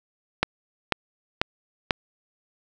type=click train; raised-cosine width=0.3 ms; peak=-3 dBFS; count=4; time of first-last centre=0.43-1.908 s; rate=2.03 Hz; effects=none